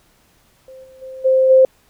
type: tone with level steps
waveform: sine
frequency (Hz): 523.3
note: C5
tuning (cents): 0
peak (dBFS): -36 / -41 / -30 / -10 / -6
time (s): 0.68-1.65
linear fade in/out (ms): 2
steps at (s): 0.83 / 1.01 / 1.24 / 1.49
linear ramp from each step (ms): 20
effects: pink hiss -56 dBFS RMS until 1.89 s